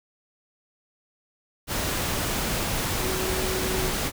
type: tone in noise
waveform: sine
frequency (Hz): 373.4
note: F#4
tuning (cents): +16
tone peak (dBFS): -30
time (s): 2.99-3.92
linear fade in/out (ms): 50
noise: pink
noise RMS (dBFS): -27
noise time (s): 1.67-4.12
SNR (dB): -6
effects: none